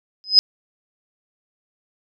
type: tone with exponential growth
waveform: sine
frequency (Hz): 5050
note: D#8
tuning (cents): +25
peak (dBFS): -3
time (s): 0.24-0.39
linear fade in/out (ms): 0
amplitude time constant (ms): 31
effects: none